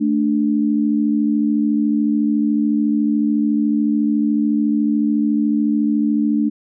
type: tone pair together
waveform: sine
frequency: 220 / 293.9 Hz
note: A3 / D4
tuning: 0 / +1 cents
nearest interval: perfect fourth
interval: 501 cents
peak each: -17 dBFS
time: 0-6.5 s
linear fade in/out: 20 ms
effects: none